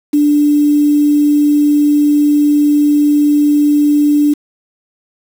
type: tone with quantisation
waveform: sine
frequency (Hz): 293.9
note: D4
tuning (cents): +1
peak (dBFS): -7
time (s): 0.13-4.34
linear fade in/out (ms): 10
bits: 5
effects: none